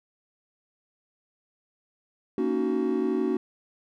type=chord; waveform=triangle; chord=D# minor seventh; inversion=second; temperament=just; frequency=233.3 / 280 / 311.1 / 373.4 Hz; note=A#3 / C#4 / D#4 / F#4; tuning=+2 / +18 / 0 / +16 cents; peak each=-28 / -27 / -29 / -25 dBFS; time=2.38-3.37 s; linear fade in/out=2 ms; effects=none